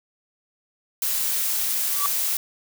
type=noise; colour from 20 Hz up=blue; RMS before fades=-24 dBFS; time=1.02-2.37 s; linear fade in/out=2 ms
type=tone with exponential growth; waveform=triangle; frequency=1149 Hz; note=D6; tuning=38 cents flat; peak=-17 dBFS; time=1.89-2.06 s; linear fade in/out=0 ms; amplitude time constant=35 ms
effects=none